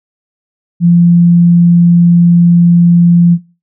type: tone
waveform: sine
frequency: 172.4 Hz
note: F3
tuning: 22 cents flat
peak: -3 dBFS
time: 0.8-3.38 s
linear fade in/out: 50 ms
effects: noise-tail reverb RT60 0.3 s tail -18 dB re dry